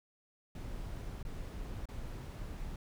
brown noise with dropouts, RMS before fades -42 dBFS, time 0.55-2.76 s, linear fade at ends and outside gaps 2 ms, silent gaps 1.229-1.25 / 1.856-1.887 s, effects none

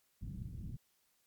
white low-pass noise, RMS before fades -44 dBFS, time 0.21-0.77 s, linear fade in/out 10 ms, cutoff 170 Hz, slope 24 dB/octave, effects white hiss -75 dBFS RMS until 1.26 s + MP3 96 kbps

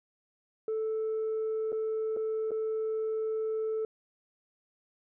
sine tone with dropouts, 439.2 Hz, A4, 3 cents flat, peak -27 dBFS, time 0.68-3.85 s, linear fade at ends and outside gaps 2 ms, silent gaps 1.72-1.727 / 2.165-2.17 / 2.508-2.516 s, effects tanh soft clip ceiling -27 dBFS

